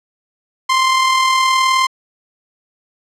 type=tone with amplitude modulation; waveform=sawtooth; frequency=1046.5 Hz; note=C6; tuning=in tune; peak=-6 dBFS; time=0.69-1.87 s; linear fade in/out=10 ms; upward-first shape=sine; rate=39.3 Hz; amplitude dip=35%; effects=low-pass 7000 Hz 12 dB/octave